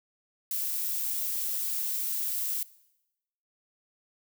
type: noise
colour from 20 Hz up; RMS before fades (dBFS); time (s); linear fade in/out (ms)
violet; -31; 0.51-2.63; 2
effects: noise-tail reverb RT60 0.9 s tail -20 dB re dry